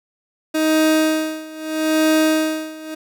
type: tone with tremolo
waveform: 30% pulse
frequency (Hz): 313.5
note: D#4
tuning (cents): +13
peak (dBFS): -10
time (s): 0.54-2.95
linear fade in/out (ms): 10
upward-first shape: sine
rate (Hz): 0.78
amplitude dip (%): 90
effects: none